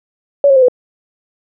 sine tone with pitch steps, 565 / 542 / 519.9 / 498.7 Hz, C#5 / C#5 / C5 / B4, +33 / -39 / -11 / +17 cents, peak -5 dBFS, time 0.44-0.684 s, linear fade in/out 2 ms, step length 61 ms, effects none

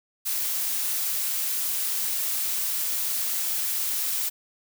blue noise, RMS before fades -27 dBFS, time 0.25-4.3 s, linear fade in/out 20 ms, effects none

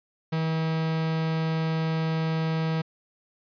45% pulse tone, 160.6 Hz, E3, 45 cents flat, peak -24 dBFS, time 0.32-2.82 s, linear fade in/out 10 ms, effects resampled to 11025 Hz

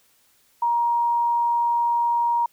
sine tone, 944 Hz, A#5, 22 cents sharp, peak -18 dBFS, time 0.62-2.46 s, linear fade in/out 5 ms, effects white hiss -61 dBFS RMS until 2.52 s

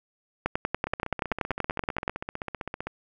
two click trains, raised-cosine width 0.5 ms, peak -10 / -17 dBFS, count 18 / 32, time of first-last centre 0.46-2.079 / 0.87-2.87 s, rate 10.5 / 15.5 Hz, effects none

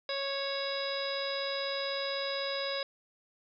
harmonic tone with a mistuned harmonic, 552 Hz, C#5, 7 cents flat, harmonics 1 / 2 / 3 / 4 / 5 / 6 / 7 / 9, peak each -35 / -42 / -42 / -43 / -46 / -45 / -39 / -40 dBFS, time 0.09-2.83 s, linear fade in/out 2 ms, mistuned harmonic 6, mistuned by +35 cents, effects none

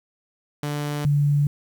sawtooth / sine tone pair in turn, 146.83 / 144.64 Hz, D3 / D3, 0 / -26 cents, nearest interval unison, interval 26 cents, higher first, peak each -21 / -16 dBFS, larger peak second, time 0.63-1.05 / 1.05-1.47 s, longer neither, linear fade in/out 2 ms, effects 8-bit

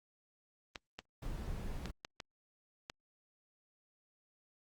clicks, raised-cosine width 0.2 ms, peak -25 dBFS, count 6, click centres 0.758 / 0.99 / 1.857 / 2.049 / 2.202 / 2.899 s
brown noise, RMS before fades -41 dBFS, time 1.22-1.91 s, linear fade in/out 5 ms
effects Opus 32 kbps

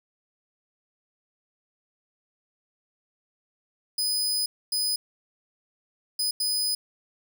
sawtooth tone bursts at uneven times, 5000 Hz, D#8, 8 cents sharp, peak -21 dBFS, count 4, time 3.98-4.46 / 4.72-4.96 / 6.19-6.31 / 6.4-6.75 s, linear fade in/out 5 ms, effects none

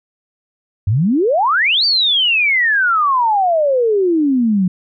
sine exponential two-way sweep, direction up then down, 91.3 to 4700 to 177.1 Hz, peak -11 dBFS, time 0.87-4.68 s, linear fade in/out 5 ms, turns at 1.85 s, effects none

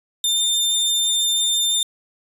sawtooth tone, 3603 Hz, A7, 40 cents sharp, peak -14 dBFS, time 0.24-1.83 s, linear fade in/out 2 ms, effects resampled to 32000 Hz

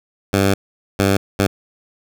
10% pulse tone bursts at uneven times, 98 Hz, G2, in tune, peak -5 dBFS, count 3, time 0.33-0.54 / 0.99-1.17 / 1.39-1.47 s, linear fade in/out 5 ms, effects none

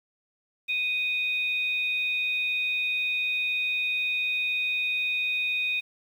sine tone pair together, 2489 / 3707 Hz, D#7 / A#7, 0 / -10 cents, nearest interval perfect fifth, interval 690 cents, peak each -25 / -33 dBFS, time 0.68-5.81 s, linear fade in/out 20 ms, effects 9-bit

